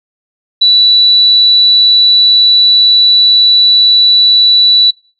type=tone; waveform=sine; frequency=3951 Hz; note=B7; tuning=in tune; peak=-3 dBFS; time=0.61-4.91 s; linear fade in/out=10 ms; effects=noise-tail reverb RT60 0.4 s tail -24 dB re dry